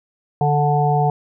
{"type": "harmonic tone", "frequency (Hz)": 146.83, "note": "D3", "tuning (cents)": 0, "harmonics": [1, 3, 5, 6], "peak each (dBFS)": [-17, -23, -18, -24], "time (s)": [0.41, 1.1], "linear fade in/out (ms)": 2, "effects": []}